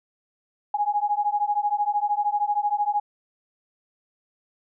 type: beating tone pair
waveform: sine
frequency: 822 / 835 Hz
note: G#5 / G#5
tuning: -18 / +9 cents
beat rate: 13 Hz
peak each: -24 dBFS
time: 0.74-3 s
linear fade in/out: 5 ms
effects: none